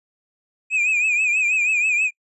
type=tone with vibrato; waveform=triangle; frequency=2489 Hz; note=D#7; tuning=in tune; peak=-15 dBFS; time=0.7-2.11 s; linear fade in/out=50 ms; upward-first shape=triangle; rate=6.2 Hz; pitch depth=100 cents each way; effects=noise-tail reverb RT60 0.1 s tail -26 dB re dry + resampled to 24000 Hz